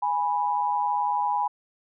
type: tone pair together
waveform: sine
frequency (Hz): 827 / 985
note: G#5 / B5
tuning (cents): -8 / -5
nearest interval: minor third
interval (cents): 303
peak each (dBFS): -25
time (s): 0.02-1.48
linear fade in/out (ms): 10
effects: none